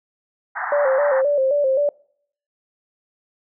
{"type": "band-pass noise", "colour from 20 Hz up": "pink", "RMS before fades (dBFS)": -26, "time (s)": [0.55, 1.22], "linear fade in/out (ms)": 20, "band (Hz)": [710, 1900], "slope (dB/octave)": 96}
{"type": "tone with vibrato", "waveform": "sine", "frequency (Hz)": 554.4, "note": "C#5", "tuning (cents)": 0, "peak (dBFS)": -15, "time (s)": [0.72, 1.89], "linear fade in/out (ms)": 2, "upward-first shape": "square", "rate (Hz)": 3.8, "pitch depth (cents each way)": 79}
{"effects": ["noise-tail reverb RT60 0.6 s tail -24 dB re dry"]}